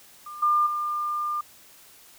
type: tone with level steps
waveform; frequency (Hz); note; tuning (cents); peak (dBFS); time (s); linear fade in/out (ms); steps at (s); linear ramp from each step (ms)
sine; 1200; D6; +37; -36 / -18 / -25; 0.26-1.41; 5; 0.42 / 0.66; 10
effects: white hiss -52 dBFS RMS until 2.18 s